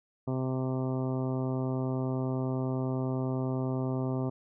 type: harmonic tone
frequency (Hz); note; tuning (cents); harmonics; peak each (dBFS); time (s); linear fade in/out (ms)
130; C3; -11; 1 / 2 / 3 / 4 / 5 / 6 / 7 / 8 / 9; -31 / -33 / -37 / -42 / -41 / -48 / -47 / -50 / -49; 0.27-4.3; 10
effects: none